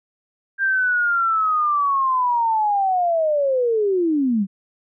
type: linear sweep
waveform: sine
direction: down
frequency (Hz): 1596 to 185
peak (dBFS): -16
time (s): 0.58-4.47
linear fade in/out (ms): 50
effects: none